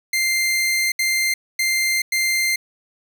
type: tone bursts at uneven times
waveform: sawtooth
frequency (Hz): 2093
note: C7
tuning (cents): 0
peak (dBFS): -14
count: 4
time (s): 0.13-0.92 / 0.99-1.34 / 1.59-2.02 / 2.12-2.56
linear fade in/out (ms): 5
effects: none